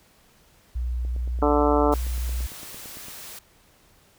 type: tone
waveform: sine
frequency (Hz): 60.7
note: B1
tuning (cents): -29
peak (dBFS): -24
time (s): 0.75-2.47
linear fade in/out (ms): 10
type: click train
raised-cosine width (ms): 2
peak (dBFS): -31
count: 19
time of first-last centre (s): 1.05-3.084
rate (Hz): 8.85
type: harmonic tone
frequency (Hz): 146.83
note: D3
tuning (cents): 0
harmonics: 2 / 3 / 4 / 5 / 6 / 7 / 8 / 9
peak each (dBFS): -23 / -23 / -25 / -27 / -27 / -30 / -30 / -30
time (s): 1.42-1.94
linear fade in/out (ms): 2
type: noise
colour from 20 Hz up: white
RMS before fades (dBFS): -40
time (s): 1.92-3.39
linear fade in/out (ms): 5
effects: pink hiss -58 dBFS RMS until 4.18 s